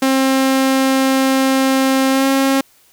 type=tone with pitch glide; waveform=sawtooth; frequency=266.1 to 270.3 Hz; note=C4 to C#4; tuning=+29 to -44 cents; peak=-8 dBFS; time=0.02-2.61 s; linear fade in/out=5 ms; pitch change=+27 cents; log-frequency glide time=2.1-2.27 s; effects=white hiss -52 dBFS RMS until 2.92 s